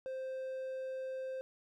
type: tone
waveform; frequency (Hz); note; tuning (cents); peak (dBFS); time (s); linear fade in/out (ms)
triangle; 523.3; C5; 0; -36; 0.06-1.41; 0
effects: none